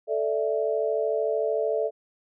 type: chord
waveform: sine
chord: A suspended fourth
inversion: none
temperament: just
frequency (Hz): 440 / 586.7 / 660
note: A4 / D5 / E5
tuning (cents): 0 / -2 / +2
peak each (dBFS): -26 / -28 / -28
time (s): 0.07-1.91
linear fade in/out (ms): 50
effects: none